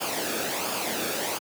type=noise with flanger; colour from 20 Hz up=pink; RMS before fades=-29 dBFS; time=0-1.39 s; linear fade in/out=20 ms; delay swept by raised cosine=0.5 to 1.01 ms; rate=1.4 Hz; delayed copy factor=-0.55; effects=high-pass 200 Hz 12 dB/octave